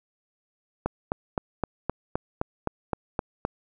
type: click train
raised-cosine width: 1 ms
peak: -11 dBFS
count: 11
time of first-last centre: 0.86-3.451 s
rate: 3.86 Hz
effects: none